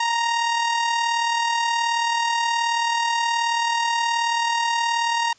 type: tone with amplitude modulation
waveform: sawtooth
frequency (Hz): 932.3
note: A#5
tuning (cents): 0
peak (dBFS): -14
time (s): 0-5.33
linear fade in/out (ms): 5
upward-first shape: sine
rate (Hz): 38.7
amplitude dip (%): 40
effects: white hiss -55 dBFS RMS until 5.38 s + resampled to 16000 Hz